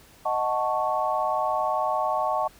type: chord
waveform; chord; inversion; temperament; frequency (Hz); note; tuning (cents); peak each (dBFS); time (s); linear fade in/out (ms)
sine; D# half-diminished seventh; none; equal; 622.3 / 740 / 880 / 1108.7; D#5 / F#5 / A5 / C#6; 0 / 0 / 0 / 0; -28; 0.25-2.48; 10
effects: pink hiss -53 dBFS RMS until 2.59 s